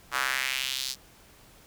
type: tone with high-pass filter sweep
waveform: square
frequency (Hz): 65.8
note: C2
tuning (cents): +10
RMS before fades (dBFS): -30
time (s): 0.11-0.96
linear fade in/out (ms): 50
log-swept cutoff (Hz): 1200 to 4900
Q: 2.2
effects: pink hiss -55 dBFS RMS until 1.66 s